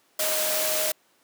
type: tone in noise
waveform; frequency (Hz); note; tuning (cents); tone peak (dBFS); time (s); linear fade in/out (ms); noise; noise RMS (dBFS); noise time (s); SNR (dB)
sine; 622.3; D#5; 0; -29; 0.19-0.92; 5; white; -26; 0.19-0.92; -6
effects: pink hiss -63 dBFS RMS until 1.23 s + high-pass 300 Hz 12 dB/octave